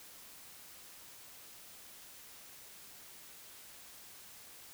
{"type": "silence", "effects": ["white hiss -54 dBFS RMS until 4.73 s"]}